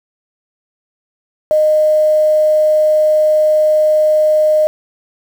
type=tone with quantisation; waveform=sine; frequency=615 Hz; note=D#5; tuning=20 cents flat; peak=-8 dBFS; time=1.51-4.67 s; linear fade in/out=0 ms; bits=6; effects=none